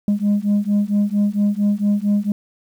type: beating tone pair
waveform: sine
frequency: 202.9 / 207.3 Hz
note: G#3 / G#3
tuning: -40 / -3 cents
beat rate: 4.4 Hz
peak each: -16 dBFS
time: 0.08-2.32 s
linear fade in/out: 2 ms
effects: tanh soft clip ceiling -12 dBFS + 8-bit